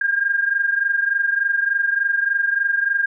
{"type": "tone pair together", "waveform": "sine", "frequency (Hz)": [1606.6, 1630], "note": ["G6", "G#6"], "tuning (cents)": [42, -33], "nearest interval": "unison", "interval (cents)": 25, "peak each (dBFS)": [-18, -22], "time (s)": [0.01, 3.06], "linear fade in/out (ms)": 5, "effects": []}